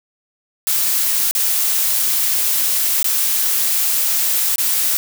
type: noise with dropouts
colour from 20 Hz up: blue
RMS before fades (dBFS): -17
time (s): 0.67-4.97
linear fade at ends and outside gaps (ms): 0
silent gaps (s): 1.311-1.351 / 3.028-3.044 / 4.558-4.582
effects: none